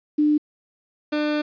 sine / 30% pulse tone pair in turn, 299.4 / 299.4 Hz, D4 / D4, +33 / +33 cents, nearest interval unison, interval 0 cents, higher neither, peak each -15 / -18 dBFS, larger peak first, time 0.18-0.38 / 1.12-1.42 s, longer second, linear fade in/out 10 ms, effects resampled to 11025 Hz + 9-bit

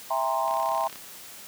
sine chord, C dominant seventh, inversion first, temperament equal with one note detuned, 659.3 / 802.8 / 932.3 / 1046.5 Hz, E5 / G5 / Bb5 / C6, 0 / +41 / 0 / 0 cents, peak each -29 dBFS, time 0.1-0.88 s, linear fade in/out 10 ms
click train, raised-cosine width 0.2 ms, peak -24 dBFS, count 17, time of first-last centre 0.48-0.958 s, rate 33.5 Hz
effects white hiss -44 dBFS RMS until 1.47 s + high-pass 100 Hz 12 dB/octave

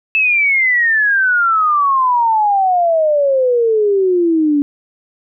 sine exponential sweep, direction down, 2637 to 283.2 Hz, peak -10 dBFS, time 0.15-4.62 s, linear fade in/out 0 ms, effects none

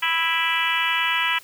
harmonic tone with a mistuned harmonic, 329.1 Hz, E4, 3 cents flat, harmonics 3 / 4 / 5 / 6 / 7 / 8 / 9 / 10, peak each -27 / -29 / -28 / -26 / -27 / -28 / -27 / -32 dBFS, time 0.02-1.39 s, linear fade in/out 10 ms, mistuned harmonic 7, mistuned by +42 cents, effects white hiss -48 dBFS RMS until 1.43 s

